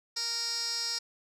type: tone with band-pass filter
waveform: 15% pulse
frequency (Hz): 464.7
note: A#4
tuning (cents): -5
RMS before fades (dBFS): -33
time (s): 0.16-0.99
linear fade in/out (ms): 10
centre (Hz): 5500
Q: 6.2
effects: none